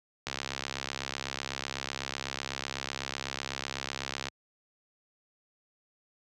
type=click train; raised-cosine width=0.2 ms; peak=-15 dBFS; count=274; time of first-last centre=0.27-4.285 s; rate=68 Hz; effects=high-pass 80 Hz 12 dB/octave